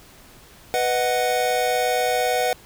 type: chord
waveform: square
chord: B major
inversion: none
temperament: equal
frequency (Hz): 493.9 / 622.3 / 740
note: B4 / D#5 / F#5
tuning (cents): 0 / 0 / 0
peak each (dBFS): -24 / -27 / -23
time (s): 0.74-2.53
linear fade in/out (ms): 0
effects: pink hiss -48 dBFS RMS until 2.65 s